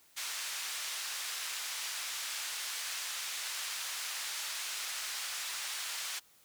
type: band-pass noise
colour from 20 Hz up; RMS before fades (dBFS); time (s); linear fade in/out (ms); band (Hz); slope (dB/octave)
white; -39; 0.16-6.2; 20; 1200 to 7300; 12
effects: white hiss -64 dBFS RMS until 6.44 s